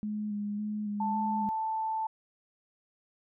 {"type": "tone with vibrato", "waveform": "sine", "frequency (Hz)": 208.6, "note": "G#3", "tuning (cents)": 8, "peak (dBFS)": -31, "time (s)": [0.03, 1.49], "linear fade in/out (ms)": 0, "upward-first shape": "square", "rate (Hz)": 1.8, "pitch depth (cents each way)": 20}
{"type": "tone", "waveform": "sine", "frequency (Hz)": 882, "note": "A5", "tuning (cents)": 4, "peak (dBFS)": -29, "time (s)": [1, 2.07], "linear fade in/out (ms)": 5}
{"effects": []}